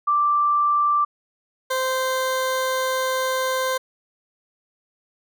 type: tone pair in turn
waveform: sine / 20% pulse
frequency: 1174.7 / 519.4 Hz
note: D6 / C5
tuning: 0 / -13 cents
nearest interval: octave + major second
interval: 1413 cents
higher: first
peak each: -16 dBFS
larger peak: neither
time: 0.07-1.05 / 1.7-3.78 s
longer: second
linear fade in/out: 10 ms
effects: none